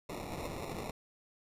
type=noise with sample-and-hold; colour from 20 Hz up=violet; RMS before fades=-41 dBFS; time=0.09-0.91 s; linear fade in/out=5 ms; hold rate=1575 Hz; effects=resampled to 32000 Hz